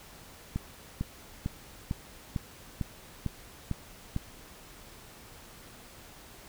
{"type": "click train", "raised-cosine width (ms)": 5, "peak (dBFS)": -18, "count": 9, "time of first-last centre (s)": [0.56, 4.164], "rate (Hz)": 2.22, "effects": ["pink hiss -51 dBFS RMS until 6.48 s"]}